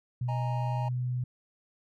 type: tone with pitch glide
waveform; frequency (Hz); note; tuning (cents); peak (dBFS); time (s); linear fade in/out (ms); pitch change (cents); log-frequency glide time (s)
sine; 123.47 to 124.76; B2 to B2; 0 to +18; -28; 0.21-1.24; 5; +18; 0.58-1
type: chord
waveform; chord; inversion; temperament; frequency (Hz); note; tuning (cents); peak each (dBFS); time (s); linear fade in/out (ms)
triangle; D# suspended fourth; none; equal; 622.3 / 830.6 / 932.3; D#5 / G#5 / A#5; 0 / 0 / 0; -39 / -36 / -36; 0.28-0.89; 10
effects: none